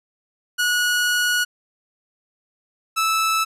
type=tone pair in turn; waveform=sawtooth; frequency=1459 / 1311.8 Hz; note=F#6 / E6; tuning=-25 / -9 cents; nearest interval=major second; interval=184 cents; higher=first; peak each=-14 dBFS; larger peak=neither; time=0.58-1.45 / 2.96-3.45 s; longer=first; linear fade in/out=20 ms; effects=resampled to 32000 Hz